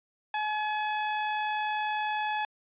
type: tone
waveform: sawtooth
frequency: 850 Hz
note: G#5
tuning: 40 cents sharp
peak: -24 dBFS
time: 0.34-2.45 s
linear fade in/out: 2 ms
effects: resampled to 8000 Hz